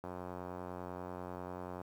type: click train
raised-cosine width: 1 ms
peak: -29 dBFS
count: 161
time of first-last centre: 0.04-1.814 s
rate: 90.2 Hz
effects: high-pass 60 Hz 12 dB/octave + 10-bit